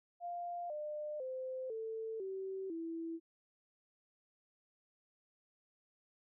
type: tone with pitch steps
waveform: sine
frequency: 698.5 / 601.1 / 517.3 / 445.1 / 383.1 / 329.6 Hz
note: F5 / D5 / C5 / A4 / G4 / E4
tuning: 0 / +40 / -20 / +20 / -40 / 0 cents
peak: -39 dBFS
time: 0.2-3.2 s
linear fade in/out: 50 ms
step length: 500 ms
effects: none